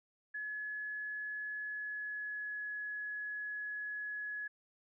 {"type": "tone with pitch glide", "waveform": "sine", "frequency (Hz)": [1700, 1690.2], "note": ["G#6", "G#6"], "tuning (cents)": [40, 30], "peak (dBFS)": -38, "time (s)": [0.34, 4.48], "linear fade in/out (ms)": 10, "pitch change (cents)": -10, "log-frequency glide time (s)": [1.6, 2.69], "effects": []}